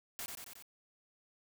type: noise with echo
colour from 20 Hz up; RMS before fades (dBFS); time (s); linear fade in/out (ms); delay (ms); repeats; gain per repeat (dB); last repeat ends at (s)
white; -42; 0.19-0.26; 0; 91; 4; -3; 0.624
effects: none